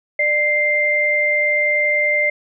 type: tone pair together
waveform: sine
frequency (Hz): 596.2 / 2093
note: D5 / C7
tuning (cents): +26 / 0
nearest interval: octave + minor seventh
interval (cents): 2174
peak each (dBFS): -21 / -15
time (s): 0.19-2.3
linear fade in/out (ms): 5
effects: none